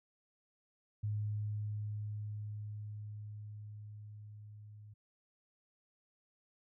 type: tone with level ramp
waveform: sine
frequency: 105.2 Hz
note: G#2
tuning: 23 cents sharp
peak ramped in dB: -33 to -51 dBFS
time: 1.03-4.94 s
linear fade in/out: 10 ms
effects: none